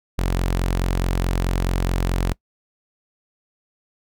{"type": "tone", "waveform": "sawtooth", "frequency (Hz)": 44.67, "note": "F1", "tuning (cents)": 40, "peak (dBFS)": -15, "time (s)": [0.18, 2.33], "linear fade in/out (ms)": 10, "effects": ["noise-tail reverb RT60 0.1 s tail -24 dB re dry"]}